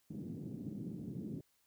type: band-pass noise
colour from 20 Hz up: pink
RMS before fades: -44 dBFS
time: 0.1-1.41 s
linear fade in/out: 5 ms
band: 130 to 300 Hz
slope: 24 dB/octave
effects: white hiss -75 dBFS RMS until 1.66 s